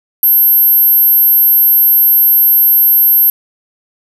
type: tone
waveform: sine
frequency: 12740 Hz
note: G9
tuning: 27 cents sharp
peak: -5 dBFS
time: 0.23-3.3 s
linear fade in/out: 2 ms
effects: none